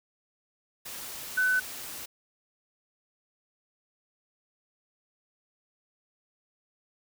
sine tone in noise, 1506 Hz, F#6, 30 cents sharp, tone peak -22 dBFS, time 1.37-1.6 s, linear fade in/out 10 ms, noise white, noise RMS -40 dBFS, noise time 0.85-2.06 s, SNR +15 dB, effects none

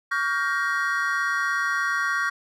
triangle chord, G half-diminished seventh, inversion second, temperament just, 1128.9 / 1411.2 / 1568 / 1881.6 Hz, Db6 / F6 / G6 / Bb6, +31 / +18 / 0 / +16 cents, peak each -26 dBFS, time 0.11-2.3 s, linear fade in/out 10 ms, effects none

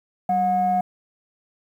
sine tone pair together, 192 / 724.9 Hz, G3 / F#5, -36 / -36 cents, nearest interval octave + major seventh, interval 2300 cents, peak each -25 / -17 dBFS, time 0.29-0.81 s, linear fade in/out 5 ms, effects tanh soft clip ceiling -13 dBFS + 9-bit

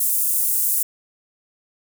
pink high-pass noise, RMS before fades -20 dBFS, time 0-0.83 s, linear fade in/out 5 ms, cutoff 9300 Hz, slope 24 dB/octave, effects none

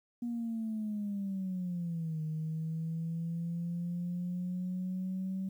sine linear two-way sweep, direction down then up, 240.2 to 155.56 to 191.2 Hz, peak -32 dBFS, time 0.22-5.49 s, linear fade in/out 5 ms, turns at 2.22 s, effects tanh soft clip ceiling -29 dBFS + 11-bit

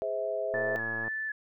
sine chord, Ab augmented, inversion none, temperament just, 415.3 / 519.1 / 648.9 Hz, Ab4 / C5 / E5, 0 / -14 / -27 cents, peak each -36 / -35 / -31 dBFS, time 0.02-0.76 s, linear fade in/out 0 ms
click train, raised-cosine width 1 ms, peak -26 dBFS, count 62, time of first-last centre 0.54-1.08 s, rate 113 Hz
sine tone with vibrato, 1727 Hz, A6, 33 cents flat, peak -31 dBFS, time 0.54-1.32 s, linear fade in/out 5 ms, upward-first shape square, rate 2 Hz, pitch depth 27 cents each way
effects none

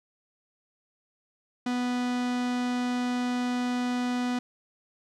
45% pulse tone, 246.9 Hz, B3, in tune, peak -26 dBFS, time 1.66-4.39 s, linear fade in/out 5 ms, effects low-pass 6000 Hz 12 dB/octave + 11-bit

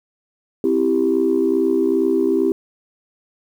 sine chord, C major, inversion none, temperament equal, 261.6 / 329.6 / 392 Hz, C4 / E4 / G4, 0 / 0 / 0 cents, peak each -20 / -18 / -17 dBFS, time 0.64-2.52 s, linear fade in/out 2 ms, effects tanh soft clip ceiling -7 dBFS + 8-bit

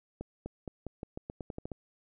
accelerating click train, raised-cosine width 2 ms, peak -25 dBFS, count 12, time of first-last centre 0.21-1.717 s, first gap 250 ms, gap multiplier 0.87, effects none

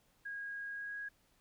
sine tone with pitch glide, 1638 to 1649.4 Hz, G#6 to G#6, -24 to -12 cents, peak -40 dBFS, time 0.25-1.09 s, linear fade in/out 10 ms, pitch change +12 cents, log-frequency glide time 0.74-0.89 s, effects pink hiss -72 dBFS RMS until 1.4 s

